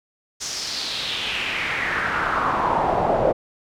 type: noise with band-pass filter sweep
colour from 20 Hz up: brown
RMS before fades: -23 dBFS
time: 0.4-3.33 s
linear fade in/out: 20 ms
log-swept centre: 6200 to 570 Hz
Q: 3.6
effects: none